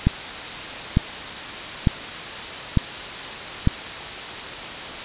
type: click train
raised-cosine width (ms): 5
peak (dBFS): -3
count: 5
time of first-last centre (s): 0.07-3.674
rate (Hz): 1.11
effects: white hiss -31 dBFS RMS until 5.04 s + resampled to 8000 Hz